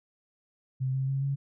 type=tone with pitch steps; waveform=sine; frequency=130.81 / 133.33 / 135.89 / 138.51 Hz; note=C3 / C3 / C#3 / C#3; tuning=0 / +33 / -34 / -1 cents; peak=-26 dBFS; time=0.8-1.36 s; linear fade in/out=20 ms; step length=140 ms; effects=none